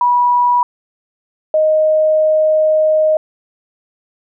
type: tone pair in turn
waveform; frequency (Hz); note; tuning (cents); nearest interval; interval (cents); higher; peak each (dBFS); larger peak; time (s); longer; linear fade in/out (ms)
sine; 975 / 622.2; B5 / D#5; -23 / 0; minor sixth; 777; first; -9; neither; 0.01-0.63 / 1.54-3.17; second; 2
effects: none